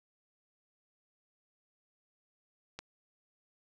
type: click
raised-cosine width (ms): 0.2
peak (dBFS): -24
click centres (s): 2.79
effects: none